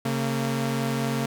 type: tone pair together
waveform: sawtooth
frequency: 136.1 / 228.5 Hz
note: C#3 / A#3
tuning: -31 / -34 cents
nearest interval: major sixth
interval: 897 cents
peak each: -23 dBFS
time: 0.05-1.26 s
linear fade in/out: 5 ms
effects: none